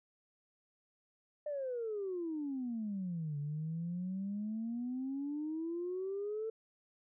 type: exponential two-way sweep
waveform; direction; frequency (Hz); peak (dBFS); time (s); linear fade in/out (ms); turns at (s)
sine; down then up; 605 to 143.1 to 449.7; -35; 1.46-6.5; 5; 3.38
effects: tanh soft clip ceiling -31 dBFS